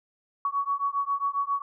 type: beating tone pair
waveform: sine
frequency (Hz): 1119 / 1126.4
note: C#6 / C#6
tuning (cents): +16 / +27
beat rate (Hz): 7.4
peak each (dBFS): -28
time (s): 0.45-1.62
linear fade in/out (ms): 2
effects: none